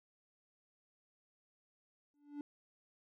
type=tone with exponential growth; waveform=triangle; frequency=290.4 Hz; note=D4; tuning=19 cents flat; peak=-36 dBFS; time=2.14-2.41 s; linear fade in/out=1 ms; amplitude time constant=57 ms; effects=none